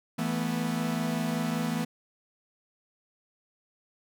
45% pulse chord, E suspended fourth, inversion none, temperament equal with one note detuned, 164.81 / 220 / 245.2 Hz, E3 / A3 / B3, 0 / 0 / -12 cents, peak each -32 dBFS, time 0.18-1.85 s, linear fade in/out 10 ms, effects none

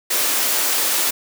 white high-pass noise, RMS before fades -19 dBFS, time 0.1-1.11 s, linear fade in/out 10 ms, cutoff 260 Hz, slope 24 dB/octave, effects none

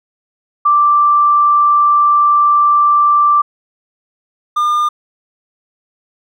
sine / triangle tone pair in turn, 1174.7 / 1205.6 Hz, D6 / D6, 0 / +45 cents, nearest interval unison, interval 45 cents, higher second, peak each -7 / -9 dBFS, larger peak first, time 0.65-3.42 / 4.56-4.89 s, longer first, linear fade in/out 10 ms, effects none

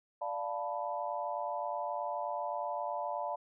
sine chord, B half-diminished seventh, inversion first, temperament equal, 587.3 / 698.5 / 880 / 987.8 Hz, D5 / F5 / A5 / B5, 0 / 0 / 0 / 0 cents, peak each -39 / -39 / -39 / -40 dBFS, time 0.21-3.36 s, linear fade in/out 10 ms, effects none

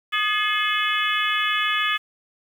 harmonic tone with a mistuned harmonic, 426.6 Hz, G#4, 46 cents sharp, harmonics 3 / 4 / 5 / 6 / 7 / 8, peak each -25 / -26 / -27 / -28 / -28 / -29 dBFS, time 0.12-1.98 s, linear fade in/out 20 ms, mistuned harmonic 3, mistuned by -61 cents, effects 8-bit

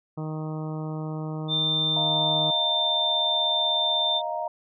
harmonic tone, 155.8 Hz, D#3, 3 cents sharp, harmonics 1 / 2 / 3 / 4 / 5 / 6 / 7 / 8, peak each -30 / -36 / -40 / -42 / -44 / -46 / -47 / -48 dBFS, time 0.17-2.51 s, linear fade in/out 10 ms
sine tone, 3580 Hz, A7, 29 cents sharp, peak -22 dBFS, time 1.48-4.22 s, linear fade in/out 50 ms
sine chord, Eb suspended second, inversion none, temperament equal, 622.3 / 698.5 / 932.3 Hz, Eb5 / F5 / Bb5, 0 / 0 / 0 cents, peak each -31 dBFS, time 1.96-4.48 s, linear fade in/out 5 ms
effects none

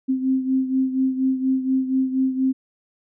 sine beating tone pair, 261.6 / 265.8 Hz, C4 / C4, 0 / +27 cents, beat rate 4.2 Hz, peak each -19 / -25 dBFS, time 0.08-2.53 s, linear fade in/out 20 ms, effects none

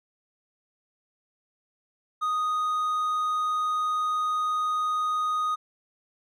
triangle tone, 1243 Hz, D#6, 2 cents flat, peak -22 dBFS, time 2.21-5.56 s, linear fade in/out 20 ms, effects none

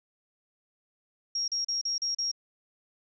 sine tone bursts, 5590 Hz, F8, 1 cent sharp, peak -27 dBFS, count 6, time 1.35-2.315 s, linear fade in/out 5 ms, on 130 ms, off 37 ms, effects none

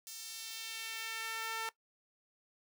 sawtooth tone with high-pass filter sweep, 448.9 Hz, A4, 35 cents sharp, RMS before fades -42 dBFS, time 0.07-1.69 s, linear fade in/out 0 ms, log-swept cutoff 6100 to 1000 Hz, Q 1.1, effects noise-tail reverb RT60 0.1 s tail -18 dB re dry

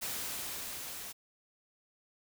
white noise with level ramp, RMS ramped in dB -37 to -44 dBFS, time 0.01-1.13 s, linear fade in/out 20 ms, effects none

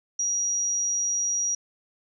sine tone, 5750 Hz, F8, 50 cents sharp, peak -23 dBFS, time 0.19-1.55 s, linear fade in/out 5 ms, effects none

